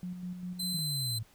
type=tone with tremolo; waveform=sine; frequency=180 Hz; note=F#3; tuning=47 cents flat; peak=-35 dBFS; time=0.03-0.79 s; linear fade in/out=0 ms; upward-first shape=square; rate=5 Hz; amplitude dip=45%
type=tone; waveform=sawtooth; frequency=4065 Hz; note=B7; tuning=49 cents sharp; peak=-30 dBFS; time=0.59-1.19 s; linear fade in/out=10 ms
type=linear sweep; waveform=sine; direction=down; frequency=164.3 to 107.8 Hz; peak=-34 dBFS; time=0.74-1.23 s; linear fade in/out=5 ms
effects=pink hiss -62 dBFS RMS until 1.34 s